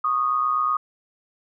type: tone pair together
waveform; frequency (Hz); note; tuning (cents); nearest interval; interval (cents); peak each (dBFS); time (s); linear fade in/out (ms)
sine; 1108.7 / 1236.9; C#6 / D#6; 0 / -11; major second; 189; -26 / -20; 0.04-0.77; 5
effects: none